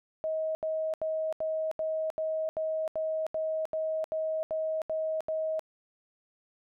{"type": "tone bursts", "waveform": "sine", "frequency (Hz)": 633, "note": "D#5", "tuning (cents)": 30, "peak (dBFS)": -28, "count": 14, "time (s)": [0.24, 5.594], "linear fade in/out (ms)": 0, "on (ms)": 310, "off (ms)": 78, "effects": []}